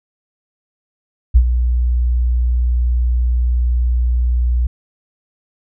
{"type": "tone with ADSR envelope", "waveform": "sine", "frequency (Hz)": 60.6, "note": "B1", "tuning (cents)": -32, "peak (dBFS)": -3, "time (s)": [1.34, 4.67], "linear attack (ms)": 20, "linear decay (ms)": 68, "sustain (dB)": -9, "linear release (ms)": 5, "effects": []}